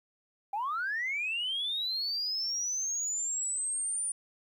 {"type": "linear sweep", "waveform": "sine", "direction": "up", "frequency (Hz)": [770, 9397], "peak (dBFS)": -29, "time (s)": [0.53, 4.12], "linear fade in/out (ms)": 5, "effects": ["tanh soft clip ceiling -26 dBFS", "11-bit"]}